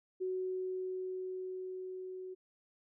sine tone with level ramp, 371.7 Hz, F#4, 8 cents sharp, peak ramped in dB -33 to -42 dBFS, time 0.2-2.35 s, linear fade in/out 20 ms, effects none

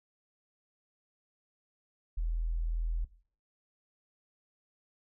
sine tone, 41.2 Hz, E1, in tune, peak -29 dBFS, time 2.17-3.05 s, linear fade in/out 10 ms, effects noise-tail reverb RT60 0.5 s tail -18 dB re dry

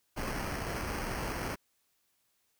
pink noise with sample-and-hold, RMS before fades -36 dBFS, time 0.16-1.56 s, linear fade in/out 20 ms, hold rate 3675 Hz, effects white hiss -75 dBFS RMS until 2.59 s

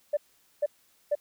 sine tone bursts, 587.3 Hz, D5, in tune, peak -21 dBFS, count 3, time 0.13-1.153 s, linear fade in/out 10 ms, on 41 ms, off 450 ms, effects tanh soft clip ceiling -17 dBFS + white hiss -65 dBFS RMS until 1.2 s

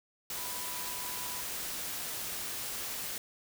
sine tone in noise, 989 Hz, B5, 2 cents sharp, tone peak -46 dBFS, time 0.37-1.41 s, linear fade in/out 2 ms, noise white, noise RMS -38 dBFS, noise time 0.3-3.18 s, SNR -11 dB, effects none

